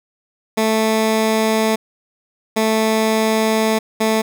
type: tone bursts at uneven times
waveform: 15% pulse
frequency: 220 Hz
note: A3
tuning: in tune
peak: -8 dBFS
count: 3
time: 0.57-1.76 / 2.56-3.79 / 4-4.22 s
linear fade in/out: 10 ms
effects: none